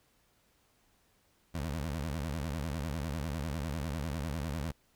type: tone with vibrato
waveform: 20% pulse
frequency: 76.1 Hz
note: D#2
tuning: 38 cents flat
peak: -29 dBFS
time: 1.54-4.72 s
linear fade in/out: 10 ms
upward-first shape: sine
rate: 10 Hz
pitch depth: 230 cents each way
effects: pink hiss -70 dBFS RMS until 4.95 s